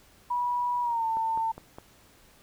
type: tone with pitch glide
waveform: sine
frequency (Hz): 974 to 898.3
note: B5 to A5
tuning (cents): -24 to +36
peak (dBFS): -25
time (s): 0.3-1.52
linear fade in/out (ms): 10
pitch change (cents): -140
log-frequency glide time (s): 0.81-1.05
type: click train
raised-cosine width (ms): 1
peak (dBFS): -27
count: 4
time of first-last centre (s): 1.17-1.785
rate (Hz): 4.88
effects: pink hiss -58 dBFS RMS until 2.42 s